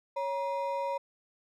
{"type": "ring-modulated tone", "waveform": "triangle", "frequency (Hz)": 753, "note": "F#5", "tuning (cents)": 30, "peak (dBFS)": -25, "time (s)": [0.16, 0.98], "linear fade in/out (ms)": 10, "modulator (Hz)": 199, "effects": []}